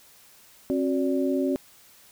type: tone cluster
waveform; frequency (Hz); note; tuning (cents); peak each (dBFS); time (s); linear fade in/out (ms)
sine; 268.8 / 367.6 / 579; C4 / F#4 / D5; +47 / -11 / -25; -24 / -27 / -30; 0.7-1.56; 0
effects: white hiss -54 dBFS RMS until 2.11 s

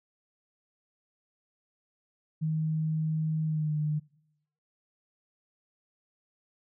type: tone with pitch glide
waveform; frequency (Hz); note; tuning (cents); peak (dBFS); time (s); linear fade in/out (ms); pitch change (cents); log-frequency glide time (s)
sine; 157.2 to 151.41; D#3 to D#3; +18 to -47; -26; 2.41-4; 20; -65; 3.45-3.75
effects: noise-tail reverb RT60 0.8 s tail -23 dB re dry

